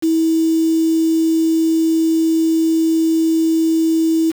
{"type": "tone with quantisation", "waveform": "sine", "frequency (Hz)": 323.5, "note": "E4", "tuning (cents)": -32, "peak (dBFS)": -12, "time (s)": [0.02, 4.32], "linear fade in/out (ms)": 20, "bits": 5, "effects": []}